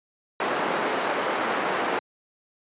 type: band-pass noise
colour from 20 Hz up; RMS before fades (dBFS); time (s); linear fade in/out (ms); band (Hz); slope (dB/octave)
pink; -26; 0.4-1.99; 2; 370 to 1800; 12
effects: high-pass 150 Hz 12 dB/octave + resampled to 8000 Hz